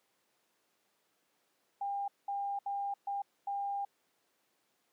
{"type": "tone bursts at uneven times", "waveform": "sine", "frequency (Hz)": 801, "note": "G5", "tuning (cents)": 37, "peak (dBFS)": -33, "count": 5, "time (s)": [[1.81, 2.08], [2.28, 2.59], [2.66, 2.94], [3.07, 3.22], [3.47, 3.85]], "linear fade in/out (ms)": 5, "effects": ["pink hiss -75 dBFS RMS until 4.92 s", "high-pass 300 Hz 12 dB/octave"]}